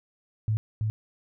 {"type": "tone with echo", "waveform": "sine", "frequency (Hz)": 108.5, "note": "A2", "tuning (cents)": -24, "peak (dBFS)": -22, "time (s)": [0.48, 0.57], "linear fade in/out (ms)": 0, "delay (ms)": 330, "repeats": 1, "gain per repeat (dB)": -2, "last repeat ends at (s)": 0.9, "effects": []}